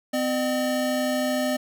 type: tone pair together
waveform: square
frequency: 255 / 606 Hz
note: C4 / D#5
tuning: -44 / -46 cents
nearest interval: octave + minor third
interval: 1498 cents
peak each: -26 dBFS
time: 0.13-1.57 s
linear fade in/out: 10 ms
effects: none